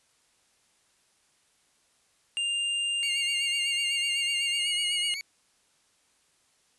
square tone with pitch glide, 2800 to 2880 Hz, F7 to F#7, +4 to -47 cents, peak -27 dBFS, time 2.37-5.14 s, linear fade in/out 0 ms, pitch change +49 cents, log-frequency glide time 4.52-4.71 s
25% pulse tone with vibrato, 2190 Hz, C#7, 22 cents flat, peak -29 dBFS, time 3.03-5.21 s, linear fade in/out 0 ms, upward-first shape sine, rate 8 Hz, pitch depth 63 cents each way
effects white hiss -67 dBFS RMS until 6.78 s + resampled to 24000 Hz

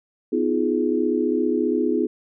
sine chord, F half-diminished seventh, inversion second, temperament just, 251.4 / 314.3 / 349.2 / 419.1 Hz, Cb4 / Eb4 / F4 / Ab4, +31 / +18 / 0 / +16 cents, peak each -24 dBFS, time 0.32-2.07 s, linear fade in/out 10 ms, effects none

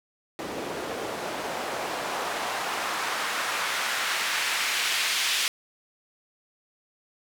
white noise with band-pass filter sweep, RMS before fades -29 dBFS, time 0.39-5.48 s, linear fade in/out 0 ms, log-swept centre 350 to 2900 Hz, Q 1, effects none

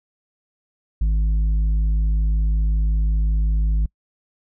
triangle tone with tanh clipping, 52.7 Hz, G#1, 26 cents sharp, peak -17 dBFS, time 1.01-3.86 s, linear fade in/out 5 ms, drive 10 dB, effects noise-tail reverb RT60 0.1 s tail -26 dB re dry

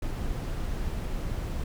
brown noise, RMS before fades -31 dBFS, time 0.02-1.64 s, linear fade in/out 5 ms, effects none

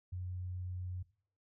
sine tone, 90.8 Hz, F#2, 32 cents flat, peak -38 dBFS, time 0.12-1.03 s, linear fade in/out 10 ms, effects noise-tail reverb RT60 0.5 s tail -19 dB re dry

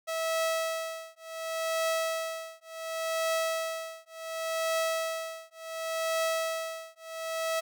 sawtooth tone with tremolo, 650 Hz, E5, 24 cents flat, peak -22 dBFS, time 0.07-7.61 s, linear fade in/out 20 ms, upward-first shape triangle, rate 0.69 Hz, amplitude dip 100%, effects none

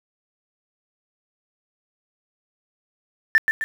sine tone with echo, 1775 Hz, A6, 15 cents sharp, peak -10 dBFS, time 3.35-3.38 s, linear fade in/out 0 ms, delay 130 ms, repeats 2, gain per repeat -6 dB, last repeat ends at 3.64 s, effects tanh soft clip ceiling -7 dBFS + 7-bit

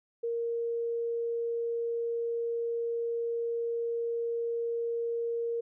sine tone, 466.2 Hz, A#4, in tune, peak -29 dBFS, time 0.23-5.61 s, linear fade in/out 10 ms, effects none

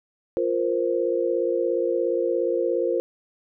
sine chord, F suspended fourth, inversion none, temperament equal, 349.2 / 466.2 / 523.3 Hz, F4 / Bb4 / C5, 0 / 0 / 0 cents, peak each -25 dBFS, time 0.37-3 s, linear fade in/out 0 ms, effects none

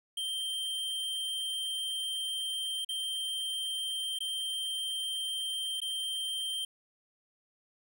square tone with dropouts, 3146 Hz, G7, 6 cents sharp, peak -33 dBFS, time 0.17-6.65 s, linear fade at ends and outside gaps 5 ms, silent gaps 2.848-2.889 / 4.188-4.204 / 5.803-5.816 s, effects none

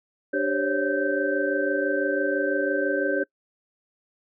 sine tone cluster, 294.5 / 391.1 / 536 / 562 / 1554 Hz, D4 / G4 / C5 / C#5 / G6, +5 / -4 / +42 / +24 / -16 cents, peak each -28 dBFS, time 0.33-3.24 s, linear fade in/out 10 ms, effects noise-tail reverb RT60 0.1 s tail -25 dB re dry

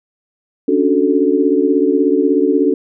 sine chord, D major seventh, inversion third, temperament equal, 277.2 / 293.7 / 370 / 440 Hz, C#4 / D4 / F#4 / A4, 0 / 0 / 0 / 0 cents, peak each -16 dBFS, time 0.68-2.74 s, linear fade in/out 5 ms, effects none

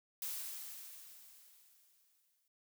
blue noise with exponential decay, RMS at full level -40 dBFS, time 0.22-2.48 s, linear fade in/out 2 ms, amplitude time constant 490 ms, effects none

